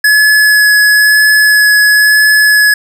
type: tone with vibrato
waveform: square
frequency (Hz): 1700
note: G#6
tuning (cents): +40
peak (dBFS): -5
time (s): 0.04-2.74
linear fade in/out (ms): 5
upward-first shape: sine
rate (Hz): 1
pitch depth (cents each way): 9
effects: none